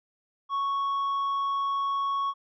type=tone with tanh clipping; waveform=triangle; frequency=1108.7 Hz; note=C#6; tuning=in tune; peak=-26 dBFS; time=0.49-2.34 s; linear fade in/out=50 ms; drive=8 dB; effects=none